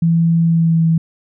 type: tone with pitch glide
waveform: sine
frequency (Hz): 166.4 to 163.35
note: E3 to E3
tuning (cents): +17 to -15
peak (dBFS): -10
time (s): 0.02-0.98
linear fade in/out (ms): 5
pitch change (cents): -32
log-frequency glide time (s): 0.43-0.86
effects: none